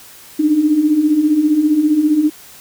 sine beating tone pair, 290.5 / 305.5 Hz, D4 / D#4, -19 / -32 cents, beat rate 15 Hz, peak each -18 / -11 dBFS, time 0.39-2.3 s, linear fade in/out 10 ms, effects white hiss -40 dBFS RMS until 2.6 s

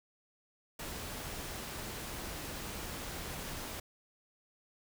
pink noise, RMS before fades -42 dBFS, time 0.79-3.8 s, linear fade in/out 5 ms, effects none

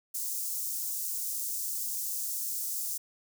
white high-pass noise, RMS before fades -34 dBFS, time 0.14-2.98 s, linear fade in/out 10 ms, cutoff 6000 Hz, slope 24 dB/octave, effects none

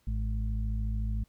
harmonic tone, 53.7 Hz, A1, 41 cents flat, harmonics 1 / 2 / 4, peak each -29 / -35 / -41 dBFS, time 0.07-1.24 s, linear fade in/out 5 ms, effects pink hiss -70 dBFS RMS until 1.28 s

